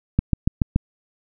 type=click train; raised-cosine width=5 ms; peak=-4 dBFS; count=5; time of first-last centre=0.19-0.761 s; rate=7.01 Hz; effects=none